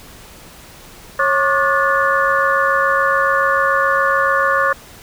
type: tone cluster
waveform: sine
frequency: 548 / 1095 / 1182 / 1447 / 1742 Hz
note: C#5 / C#6 / D6 / F#6 / A6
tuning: -20 / -22 / +11 / -39 / -18 cents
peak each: -19 dBFS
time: 1.19-4.73 s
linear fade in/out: 5 ms
effects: pink hiss -40 dBFS RMS until 5.02 s